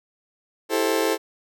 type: chord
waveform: 35% pulse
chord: A minor seventh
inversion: second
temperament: just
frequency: 330 / 396 / 440 / 528 Hz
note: E4 / G4 / A4 / C5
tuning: +2 / +18 / 0 / +16 cents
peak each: -24 / -26 / -22 / -25 dBFS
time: 0.69-1.18 s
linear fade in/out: 50 ms
effects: none